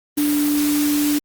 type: tone in noise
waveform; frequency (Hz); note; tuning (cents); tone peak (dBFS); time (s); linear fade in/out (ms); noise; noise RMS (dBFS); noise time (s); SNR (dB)
sine; 293.7; D4; 0; -16; 0.17-1.19; 10; white; -26; 0.17-1.19; +7
effects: Opus 32 kbps